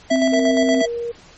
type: tone with tremolo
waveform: square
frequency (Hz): 659.3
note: E5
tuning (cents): 0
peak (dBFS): -16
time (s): 0.1-0.86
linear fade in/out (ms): 10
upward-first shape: square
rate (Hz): 8.5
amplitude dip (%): 50
type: tone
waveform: sine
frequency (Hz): 261.6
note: C4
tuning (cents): 0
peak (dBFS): -16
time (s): 0.11-0.82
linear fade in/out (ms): 5
type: tone with pitch glide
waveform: sine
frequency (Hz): 466.2 to 471.6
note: A#4 to A#4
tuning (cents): 0 to +20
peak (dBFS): -22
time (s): 0.32-1.12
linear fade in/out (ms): 10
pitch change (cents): +20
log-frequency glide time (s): 0.56-0.82
effects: pink hiss -46 dBFS RMS until 1.37 s + MP3 32 kbps